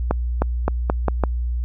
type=accelerating click train; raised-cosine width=1 ms; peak=-4 dBFS; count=6; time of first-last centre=0.11-1.237 s; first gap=310 ms; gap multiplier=0.84; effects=added 60 Hz sine -20 dBFS peak until 1.64 s